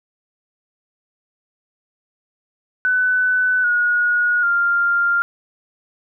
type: tone with pitch steps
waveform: sine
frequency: 1500 / 1447.2 / 1396.3 Hz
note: F#6 / F#6 / F6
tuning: +23 / -39 / -1 cents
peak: -14 dBFS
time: 2.85-5.22 s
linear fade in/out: 0 ms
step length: 790 ms
effects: none